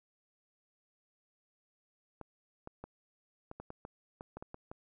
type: clicks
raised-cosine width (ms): 1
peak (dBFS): -30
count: 12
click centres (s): 2.213 / 2.674 / 2.84 / 3.514 / 3.6 / 3.704 / 3.851 / 4.209 / 4.37 / 4.425 / 4.544 / 4.715
effects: none